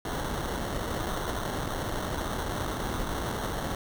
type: noise with sample-and-hold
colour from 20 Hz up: pink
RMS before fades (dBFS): -32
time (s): 0.05-3.75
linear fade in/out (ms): 2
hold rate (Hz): 2450
effects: none